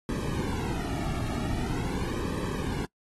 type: noise with flanger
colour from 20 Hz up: brown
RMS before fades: -31 dBFS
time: 0.09-2.85 s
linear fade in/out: 0 ms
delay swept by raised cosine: 1.4 to 2 ms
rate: 0.44 Hz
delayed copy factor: -0.85
effects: noise-tail reverb RT60 0.1 s tail -23 dB re dry + AAC 32 kbps